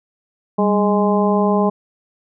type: harmonic tone with a mistuned harmonic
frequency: 207.7 Hz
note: G#3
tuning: in tune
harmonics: 1 / 2 / 3 / 4 / 5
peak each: -16 / -19 / -21 / -22 / -23 dBFS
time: 0.58-1.7 s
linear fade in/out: 10 ms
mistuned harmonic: 1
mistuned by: -85 cents
effects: none